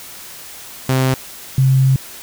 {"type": "tone pair in turn", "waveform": ["sawtooth", "sine"], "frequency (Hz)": [130.81, 132.87], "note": ["C3", "C3"], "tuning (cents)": [0, 27], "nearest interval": "unison", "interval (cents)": 27, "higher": "second", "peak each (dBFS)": -9, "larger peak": "neither", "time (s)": [[0.89, 1.14], [1.58, 1.96]], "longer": "second", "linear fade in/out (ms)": 2, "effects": ["white hiss -35 dBFS RMS until 2.22 s"]}